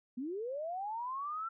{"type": "linear sweep", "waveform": "sine", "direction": "up", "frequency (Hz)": [233.1, 1360], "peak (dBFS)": -36, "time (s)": [0.17, 1.49], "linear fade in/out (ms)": 10, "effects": []}